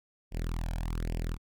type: tone with flanger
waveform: sawtooth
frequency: 41.2 Hz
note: E1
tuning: in tune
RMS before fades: -33 dBFS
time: 0.31-1.38 s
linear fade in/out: 50 ms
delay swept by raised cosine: 0.38 to 1.27 ms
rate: 1.2 Hz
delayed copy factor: +0.9
effects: none

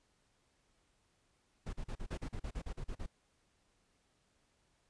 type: noise bursts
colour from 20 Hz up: brown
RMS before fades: -40 dBFS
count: 13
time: 1.66-3.064 s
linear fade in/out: 10 ms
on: 72 ms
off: 39 ms
effects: pink hiss -75 dBFS RMS until 4.89 s + resampled to 22050 Hz

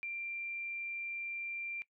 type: tone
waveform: sine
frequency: 2369 Hz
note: D7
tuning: 14 cents sharp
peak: -37 dBFS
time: 0.03-1.82 s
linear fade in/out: 0 ms
effects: noise-tail reverb RT60 0.1 s tail -20 dB re dry

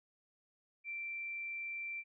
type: tone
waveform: sine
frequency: 2349 Hz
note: D7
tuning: in tune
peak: -39 dBFS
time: 0.84-2.04 s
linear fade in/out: 50 ms
effects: none

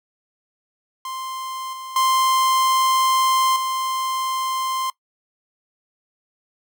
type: tone with level steps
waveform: 45% pulse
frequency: 1046.5 Hz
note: C6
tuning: in tune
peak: -28 / -32 / -16 / -22 dBFS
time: 1.05-4.9 s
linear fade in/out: 2 ms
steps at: 1.73 / 1.96 / 3.56 s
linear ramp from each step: 2 ms
effects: noise-tail reverb RT60 0.1 s tail -20 dB re dry

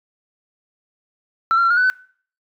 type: tone with pitch steps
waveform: sine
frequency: 1339 / 1378 / 1359 / 1426 / 1492 / 1511 Hz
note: E6 / F6 / F6 / F6 / F#6 / F#6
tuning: +27 / -24 / -48 / +36 / +14 / +36 cents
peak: -11 dBFS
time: 1.51-1.9 s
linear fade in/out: 0 ms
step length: 65 ms
effects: noise-tail reverb RT60 0.5 s tail -22 dB re dry + tanh soft clip ceiling -10 dBFS

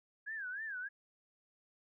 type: tone with vibrato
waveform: sine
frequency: 1625 Hz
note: G#6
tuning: 38 cents flat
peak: -39 dBFS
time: 0.26-0.89 s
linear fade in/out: 20 ms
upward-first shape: sine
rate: 3.3 Hz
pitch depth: 180 cents each way
effects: none

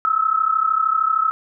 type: tone pair together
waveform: sine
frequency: 1285.4 / 1318.5 Hz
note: E6 / E6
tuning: -44 / 0 cents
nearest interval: unison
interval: 44 cents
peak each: -18 / -19 dBFS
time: 0.05-1.31 s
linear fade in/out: 0 ms
effects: none

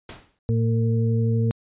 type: noise with exponential decay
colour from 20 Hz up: pink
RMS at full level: -35 dBFS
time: 0.09-0.39 s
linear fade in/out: 2 ms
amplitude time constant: 64 ms
type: harmonic tone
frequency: 114 Hz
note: A#2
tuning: 38 cents flat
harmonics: 1 / 2 / 4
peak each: -19 / -26 / -29 dBFS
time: 0.49-1.51 s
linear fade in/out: 0 ms
effects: resampled to 8000 Hz

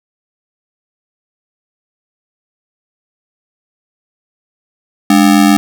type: ring-modulated tone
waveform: square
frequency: 250 Hz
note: B3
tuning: 21 cents sharp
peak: -3 dBFS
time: 5.1-5.57 s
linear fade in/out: 0 ms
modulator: 43.8 Hz
effects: none

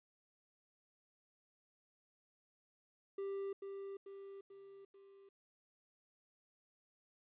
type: tone with echo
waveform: triangle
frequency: 393.7 Hz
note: G4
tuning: 8 cents sharp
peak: -37 dBFS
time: 3.18-3.53 s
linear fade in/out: 5 ms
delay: 440 ms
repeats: 4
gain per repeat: -5 dB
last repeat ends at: 5.29 s
effects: resampled to 8000 Hz + 13-bit

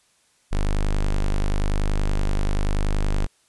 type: tone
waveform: square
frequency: 25.24 Hz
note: G#0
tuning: 48 cents flat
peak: -19 dBFS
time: 0.51-3.27 s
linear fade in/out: 20 ms
effects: white hiss -62 dBFS RMS until 3.48 s + resampled to 24000 Hz

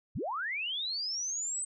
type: linear sweep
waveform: sine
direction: up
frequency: 53.8 to 8220 Hz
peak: -32 dBFS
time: 0.15-1.65 s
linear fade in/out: 10 ms
effects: none

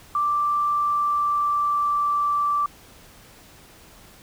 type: tone with pitch glide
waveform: sine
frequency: 1174.7 to 1166.6 Hz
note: D6 to D6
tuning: 0 to -12 cents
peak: -19 dBFS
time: 0.15-2.66 s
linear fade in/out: 2 ms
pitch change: -12 cents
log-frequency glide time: 0.68-2.33 s
effects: pink hiss -49 dBFS RMS until 4.22 s

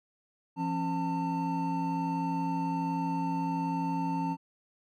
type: tone cluster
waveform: triangle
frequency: 171.2 / 272.5 / 898 Hz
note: F3 / C#4 / A5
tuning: -34 / -29 / +35 cents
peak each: -31 dBFS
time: 0.56-4.37 s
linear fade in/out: 50 ms
effects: none

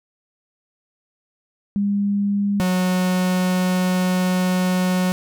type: tone pair in turn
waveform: sine / 45% pulse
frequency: 201.9 / 183.12 Hz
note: G#3 / F#3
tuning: -49 / -18 cents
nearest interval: major second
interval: 169 cents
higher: first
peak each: -17 dBFS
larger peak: neither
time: 1.76-2.6 / 2.6-5.12 s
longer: second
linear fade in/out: 0 ms
effects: none

